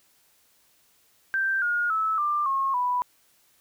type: tone with pitch steps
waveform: sine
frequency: 1568 / 1429.6 / 1303.4 / 1188.3 / 1083.4 / 987.8 Hz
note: G6 / F6 / E6 / D6 / C#6 / B5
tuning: 0 / +40 / -20 / +20 / -40 / 0 cents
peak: -22 dBFS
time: 1.34-3.02 s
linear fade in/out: 0 ms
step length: 280 ms
effects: white hiss -63 dBFS RMS until 3.6 s